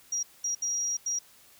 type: tone bursts at uneven times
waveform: sine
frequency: 5710 Hz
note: F8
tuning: 37 cents sharp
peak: -27 dBFS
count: 4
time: 0.12-0.23 / 0.44-0.55 / 0.62-0.97 / 1.06-1.19 s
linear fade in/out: 5 ms
effects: white hiss -57 dBFS RMS until 1.59 s